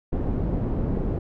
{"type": "low-pass noise", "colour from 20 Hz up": "pink", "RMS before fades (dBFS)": -25, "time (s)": [0.12, 1.19], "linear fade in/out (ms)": 10, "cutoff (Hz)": 410, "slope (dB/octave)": 12, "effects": []}